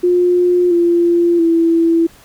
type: tone with pitch steps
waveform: sine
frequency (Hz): 356 / 343.9 / 332.2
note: F4 / F4 / E4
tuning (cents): +33 / -27 / +13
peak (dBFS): -9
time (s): 0.03-2.07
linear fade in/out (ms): 10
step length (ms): 680
effects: pink hiss -45 dBFS RMS until 2.24 s